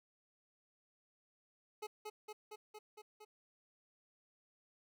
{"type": "tone with echo", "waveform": "25% pulse", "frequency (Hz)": 425.5, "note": "G#4", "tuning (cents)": 42, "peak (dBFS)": -38, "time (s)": [1.82, 1.87], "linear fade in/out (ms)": 10, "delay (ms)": 230, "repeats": 6, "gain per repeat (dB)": -2, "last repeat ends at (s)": 3.25, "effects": []}